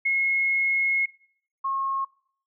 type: tone pair in turn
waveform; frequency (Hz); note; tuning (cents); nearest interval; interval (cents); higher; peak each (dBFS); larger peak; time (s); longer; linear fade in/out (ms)
sine; 2167 / 1083.5; C#7 / C#6; -40 / -40; octave; 1200; first; -20 / -24; first; 0.05-1.06 / 1.64-2.05; first; 10
effects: noise-tail reverb RT60 0.6 s tail -21 dB re dry